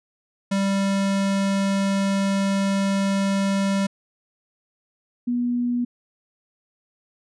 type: tone pair in turn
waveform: square / sine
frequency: 196.3 / 242.8 Hz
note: G3 / B3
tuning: +3 / -29 cents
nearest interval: major third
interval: 368 cents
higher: second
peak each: -20 dBFS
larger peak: neither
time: 0.51-3.87 / 5.27-5.85 s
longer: first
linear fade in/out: 10 ms
effects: resampled to 22050 Hz